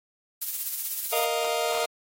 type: noise with tremolo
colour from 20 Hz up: violet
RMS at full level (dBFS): -27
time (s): 0.41-1.25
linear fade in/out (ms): 10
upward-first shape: sine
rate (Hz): 16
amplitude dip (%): 45
type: chord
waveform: sawtooth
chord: Bb suspended fourth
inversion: none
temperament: just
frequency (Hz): 466.2 / 621.6 / 699.2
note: Bb4 / Eb5 / F5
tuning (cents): 0 / -2 / +2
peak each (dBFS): -25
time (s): 1.12-1.86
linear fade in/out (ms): 10
effects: AAC 48 kbps